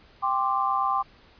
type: chord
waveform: sine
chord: G suspended fourth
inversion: none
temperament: equal with one note detuned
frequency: 789 / 1046.5 / 1174.7 Hz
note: G5 / C6 / D6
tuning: +11 / 0 / 0 cents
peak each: -27 / -26 / -26 dBFS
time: 0.22-1.03 s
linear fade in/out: 20 ms
effects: pink hiss -55 dBFS RMS until 1.39 s + resampled to 11025 Hz